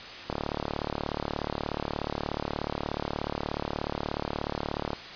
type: click train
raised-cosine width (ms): 1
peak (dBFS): -15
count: 171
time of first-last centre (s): 0.3-4.932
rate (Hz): 36.7
effects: white hiss -41 dBFS RMS until 5.15 s + resampled to 11025 Hz